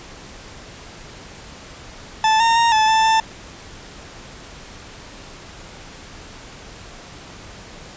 40% pulse tone with pitch steps, 876 / 916 / 928 / 870 / 883 / 888 Hz, A5 / A#5 / A#5 / A5 / A5 / A5, -8 / -31 / -8 / -20 / +6 / +16 cents, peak -12 dBFS, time 2.24-3.2 s, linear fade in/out 2 ms, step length 160 ms, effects pink hiss -39 dBFS RMS until 7.96 s + resampled to 16000 Hz

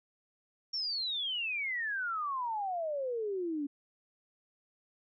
sine exponential sweep, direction down, 5570 to 277.5 Hz, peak -32 dBFS, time 0.73-3.67 s, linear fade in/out 10 ms, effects none

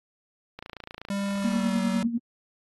click train, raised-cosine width 0.3 ms, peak -22 dBFS, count 15, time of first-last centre 0.59-1.086 s, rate 28.2 Hz
square tone with pitch glide, 199 to 189.68 Hz, G3 to F#3, +26 to +43 cents, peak -27 dBFS, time 1.1-2.03 s, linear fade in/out 2 ms, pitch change -83 cents, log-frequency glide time 1.38-1.81 s
sine tone with tremolo, 233.6 Hz, A#3, 4 cents sharp, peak -22 dBFS, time 1.44-2.18 s, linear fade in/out 5 ms, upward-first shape sine, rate 10 Hz, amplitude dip 65%
effects AAC 32 kbps

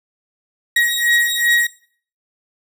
35% pulse beating tone pair, 1895 / 1897.6 Hz, A#6 / A#6, +28 / +30 cents, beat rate 2.6 Hz, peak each -16 dBFS, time 0.76-1.67 s, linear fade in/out 5 ms, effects noise-tail reverb RT60 0.5 s tail -18 dB re dry

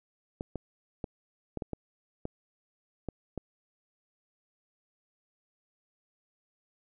clicks, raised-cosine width 2 ms, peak -21 dBFS, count 9, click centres 0.409 / 0.557 / 1.042 / 1.573 / 1.622 / 1.733 / 2.254 / 3.087 / 3.377 s, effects none

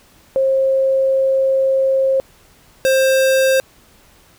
sine / square tone pair in turn, 534 / 529.1 Hz, C5 / C5, +35 / +19 cents, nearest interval unison, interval 16 cents, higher first, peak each -12 dBFS, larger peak neither, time 0.36-2.2 / 2.85-3.6 s, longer first, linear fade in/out 0 ms, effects pink hiss -50 dBFS RMS until 4.38 s

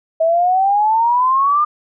sine exponential sweep, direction up, 640 to 1216 Hz, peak -11 dBFS, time 0.2-1.65 s, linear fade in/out 10 ms, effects none

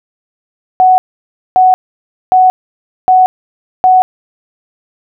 sine tone bursts, 743 Hz, F#5, 7 cents sharp, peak -3 dBFS, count 5, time 0.8-4.02 s, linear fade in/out 0 ms, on 180 ms, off 580 ms, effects none

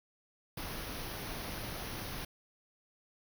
pink band-stop noise, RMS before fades -41 dBFS, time 0.57-2.25 s, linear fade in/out 5 ms, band 6200 to 9400 Hz, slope 96 dB/octave, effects none

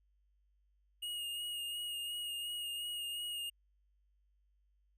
square tone with vibrato, 2863 Hz, F7, 42 cents sharp, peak -39 dBFS, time 1.02-3.5 s, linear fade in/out 10 ms, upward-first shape sine, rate 2.8 Hz, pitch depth 21 cents each way, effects added 50 Hz sine -70 dBFS peak until 4.97 s

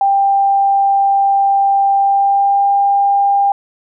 sine tone with pitch glide, 791 to 799.3 Hz, G5 to G5, +15 to +33 cents, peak -9 dBFS, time 0.01-3.52 s, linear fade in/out 2 ms, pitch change +18 cents, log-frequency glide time 1.97-2.7 s, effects none

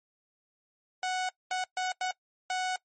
sawtooth tone bursts at uneven times, 740 Hz, F#5, in tune, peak -25 dBFS, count 5, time 1.03-1.29 / 1.51-1.64 / 1.77-1.92 / 2.01-2.11 / 2.5-2.76 s, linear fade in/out 2 ms, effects noise-tail reverb RT60 0.1 s tail -23 dB re dry + MP3 32 kbps

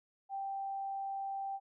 sine tone, 784 Hz, G5, in tune, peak -36 dBFS, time 0.29-1.6 s, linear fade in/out 50 ms, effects none

